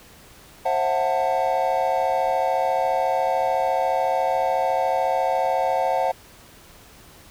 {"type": "chord", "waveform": "triangle", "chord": "F# half-diminished seventh", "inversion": "second", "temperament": "just", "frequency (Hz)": [532.8, 666, 740, 888], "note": ["C5", "E5", "F#5", "A5"], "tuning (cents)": [31, 18, 0, 16], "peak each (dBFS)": [-23, -24, -21, -24], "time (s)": [0.65, 6.12], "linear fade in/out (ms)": 10, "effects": ["pink hiss -48 dBFS RMS until 7.3 s"]}